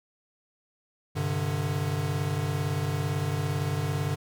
square chord, G suspended fourth, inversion none, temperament equal with one note detuned, 98 / 130.81 / 148.62 Hz, G2 / C3 / D3, 0 / 0 / +21 cents, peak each -32 / -34 / -30 dBFS, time 1.15-4.16 s, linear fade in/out 20 ms, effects none

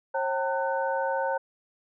sine tone cluster, 539 / 774 / 907 / 1499 Hz, C#5 / G5 / A#5 / F#6, -49 / -22 / -48 / +22 cents, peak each -28 / -35 / -29 / -34 dBFS, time 0.14-1.38 s, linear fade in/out 10 ms, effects none

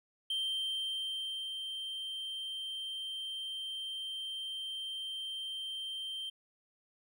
triangle tone with ADSR envelope, 3139 Hz, G7, 2 cents sharp, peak -30 dBFS, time 0.3-6.3 s, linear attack 4 ms, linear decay 1200 ms, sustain -6 dB, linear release 9 ms, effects none

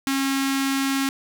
sawtooth tone with notch filter, 271.7 Hz, C#4, 35 cents flat, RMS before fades -23 dBFS, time 0.07-1.09 s, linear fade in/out 0 ms, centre 550 Hz, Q 0.57, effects none

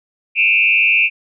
sine tone with frequency modulation, 2522 Hz, D#7, 23 cents sharp, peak -10 dBFS, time 0.35-1.1 s, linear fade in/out 50 ms, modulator 99.8 Hz, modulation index 2, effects none

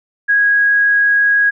sine tone, 1651 Hz, G#6, 11 cents flat, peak -9 dBFS, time 0.28-1.51 s, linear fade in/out 20 ms, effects none

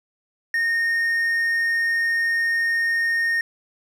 triangle tone, 1843 Hz, A#6, 20 cents flat, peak -17 dBFS, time 0.54-3.41 s, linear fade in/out 2 ms, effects none

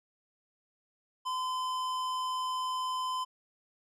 sine tone with tanh clipping, 1022 Hz, C6, 41 cents flat, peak -33 dBFS, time 1.25-3.25 s, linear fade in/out 20 ms, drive 16 dB, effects none

